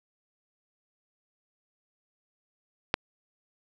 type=click; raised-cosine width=0.3 ms; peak=-6 dBFS; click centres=2.941 s; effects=none